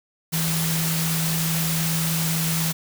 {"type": "tone in noise", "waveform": "sine", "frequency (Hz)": 162.9, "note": "E3", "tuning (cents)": -20, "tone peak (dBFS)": -23, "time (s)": [0.32, 2.73], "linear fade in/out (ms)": 20, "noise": "white", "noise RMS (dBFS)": -26, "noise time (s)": [0.32, 2.73], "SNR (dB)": 0, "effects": []}